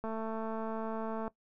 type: click train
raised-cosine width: 1 ms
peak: -25 dBFS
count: 276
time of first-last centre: 0.04-1.279 s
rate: 222 Hz
effects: noise-tail reverb RT60 0.1 s tail -19 dB re dry